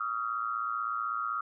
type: tone cluster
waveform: sine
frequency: 1144 / 1253 / 1369 Hz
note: D6 / D#6 / F6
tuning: -46 / +12 / -35 cents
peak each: -39 / -33 / -34 dBFS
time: 0-1.41 s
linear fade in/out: 5 ms
effects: none